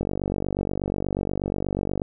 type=click train; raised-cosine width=2 ms; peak=-12 dBFS; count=98; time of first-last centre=0.01-2.018 s; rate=48.3 Hz; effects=none